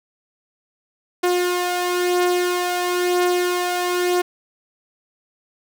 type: beating tone pair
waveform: sawtooth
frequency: 356.8 / 357.8 Hz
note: F4 / F4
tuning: +37 / +42 cents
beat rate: 1 Hz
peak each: -15 / -21 dBFS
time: 1.23-4.22 s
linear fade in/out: 10 ms
effects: none